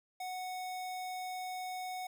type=tone; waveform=square; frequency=738 Hz; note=F#5; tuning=5 cents flat; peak=-39 dBFS; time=0.2-2.07 s; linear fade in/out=5 ms; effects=none